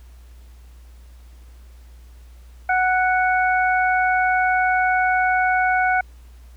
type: harmonic tone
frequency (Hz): 740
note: F#5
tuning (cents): 0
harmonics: 1 / 2 / 3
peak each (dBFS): -18 / -20 / -26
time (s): 2.69-6.01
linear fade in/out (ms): 5
effects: added 60 Hz sine -41 dBFS peak until 6.56 s + pink hiss -57 dBFS RMS until 6.56 s